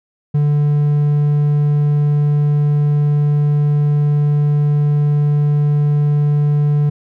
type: tone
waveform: triangle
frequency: 146.83 Hz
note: D3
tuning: in tune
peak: -9 dBFS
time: 0.34-6.9 s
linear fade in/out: 10 ms
effects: none